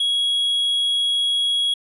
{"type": "tone", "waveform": "triangle", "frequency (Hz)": 3322, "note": "G#7", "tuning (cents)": 0, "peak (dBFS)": -16, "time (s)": [0, 1.74], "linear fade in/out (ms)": 5, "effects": ["resampled to 24000 Hz"]}